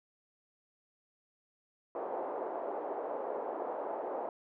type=band-pass noise; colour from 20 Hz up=white; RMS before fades=-38 dBFS; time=1.95-4.29 s; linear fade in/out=2 ms; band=370 to 790 Hz; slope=24 dB/octave; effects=none